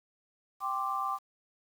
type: chord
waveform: sine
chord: G suspended fourth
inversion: none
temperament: equal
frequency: 784 / 1046.5 / 1174.7 Hz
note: G5 / C6 / D6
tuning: 0 / 0 / 0 cents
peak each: -36 / -36 / -32 dBFS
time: 0.6-1.19 s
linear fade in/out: 50 ms
effects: 9-bit